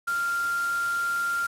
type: tone in noise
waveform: sine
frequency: 1390 Hz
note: F6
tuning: 9 cents flat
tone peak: -24 dBFS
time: 0.07-1.47 s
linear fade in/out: 10 ms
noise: white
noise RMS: -39 dBFS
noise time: 0.07-1.47 s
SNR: +12 dB
effects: low-pass 12000 Hz 12 dB/octave